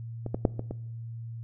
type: clicks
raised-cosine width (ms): 2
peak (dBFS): -21 / -15 / -7 / -20 / -20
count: 5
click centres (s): 0.263 / 0.345 / 0.452 / 0.594 / 0.71
effects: noise-tail reverb RT60 0.9 s tail -22 dB re dry + added 115 Hz sine -36 dBFS peak until 1.43 s